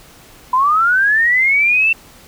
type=linear sweep; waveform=sine; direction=up; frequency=987.8 to 2702 Hz; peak=-10 dBFS; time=0.53-1.93 s; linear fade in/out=5 ms; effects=pink hiss -43 dBFS RMS until 2.27 s